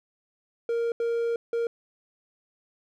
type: tone bursts at uneven times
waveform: triangle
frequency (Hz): 466.2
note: A#4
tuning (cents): 0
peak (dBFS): -22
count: 3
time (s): 0.69-0.92 / 1-1.36 / 1.53-1.67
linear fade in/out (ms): 2
effects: none